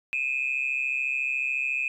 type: tone pair together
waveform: sine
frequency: 2452 / 2586 Hz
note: D#7 / E7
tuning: -26 / -34 cents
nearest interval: minor second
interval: 92 cents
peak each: -27 dBFS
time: 0.13-1.88 s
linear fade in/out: 0 ms
effects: tanh soft clip ceiling -18 dBFS